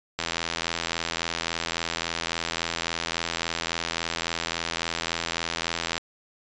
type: click train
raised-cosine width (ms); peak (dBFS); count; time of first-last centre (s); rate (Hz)
0.2; -9; 485; 0.19-5.979; 83.6
effects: resampled to 16000 Hz